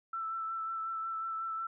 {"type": "tone with vibrato", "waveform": "sine", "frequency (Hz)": 1329, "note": "E6", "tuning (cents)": 14, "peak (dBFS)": -34, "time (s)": [0.13, 1.67], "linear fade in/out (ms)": 5, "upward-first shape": "sine", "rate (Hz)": 5.5, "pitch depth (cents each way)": 19, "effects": []}